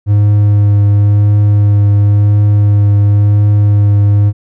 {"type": "tone with vibrato", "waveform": "triangle", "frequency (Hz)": 102.8, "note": "G#2", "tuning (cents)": -17, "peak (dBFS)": -3, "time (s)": [0.06, 4.33], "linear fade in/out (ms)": 50, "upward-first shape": "triangle", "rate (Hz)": 0.95, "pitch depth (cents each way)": 15, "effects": []}